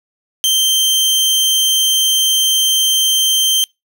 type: tone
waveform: sawtooth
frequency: 3136 Hz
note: G7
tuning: in tune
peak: -8 dBFS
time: 0.44-3.64 s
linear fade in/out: 0 ms
effects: noise-tail reverb RT60 0.2 s tail -26 dB re dry